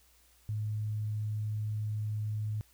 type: tone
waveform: sine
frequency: 106.8 Hz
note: G#2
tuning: 49 cents sharp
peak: -31 dBFS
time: 0.49-2.61 s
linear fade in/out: 0 ms
effects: added 60 Hz sine -66 dBFS peak until 2.73 s + white hiss -65 dBFS RMS until 2.73 s